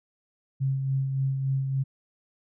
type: tone with tremolo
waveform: sine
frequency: 134.8 Hz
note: C#3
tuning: 48 cents flat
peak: -22 dBFS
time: 0.6-1.84 s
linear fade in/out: 20 ms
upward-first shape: sine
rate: 3.5 Hz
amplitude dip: 40%
effects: none